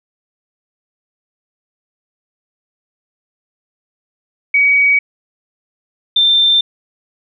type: tone pair in turn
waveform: sine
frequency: 2262 / 3576 Hz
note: C#7 / A7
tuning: +34 / +27 cents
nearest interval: minor sixth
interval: 793 cents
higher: second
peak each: -8 dBFS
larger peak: neither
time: 4.54-4.99 / 6.16-6.61 s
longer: neither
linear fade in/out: 5 ms
effects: none